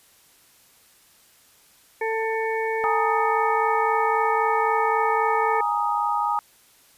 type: harmonic tone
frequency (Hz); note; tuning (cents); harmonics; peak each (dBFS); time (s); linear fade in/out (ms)
445.3; A4; +21; 1 / 2 / 4 / 5; -25 / -28 / -31 / -32; 2.01-5.61; 5
type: chord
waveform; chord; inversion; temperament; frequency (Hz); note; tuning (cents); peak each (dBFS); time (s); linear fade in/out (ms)
sine; Ab suspended second; none; just; 830.6 / 934.4 / 1245.9; Ab5 / Bb5 / Eb6; 0 / +4 / +2; -25; 2.84-6.39; 0
effects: white hiss -56 dBFS RMS until 6.97 s + resampled to 32000 Hz